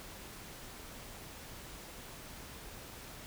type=silence; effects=pink hiss -49 dBFS RMS until 3.26 s